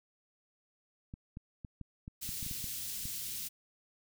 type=clicks; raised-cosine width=5 ms; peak=-31 dBFS; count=11; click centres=1.139 / 1.371 / 1.648 / 1.813 / 2.079 / 2.291 / 2.428 / 2.464 / 2.512 / 2.642 / 3.055 s
type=band-stop noise; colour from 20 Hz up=white; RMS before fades=-40 dBFS; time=2.21-3.49 s; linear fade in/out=20 ms; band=190 to 3300 Hz; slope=12 dB/octave
effects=none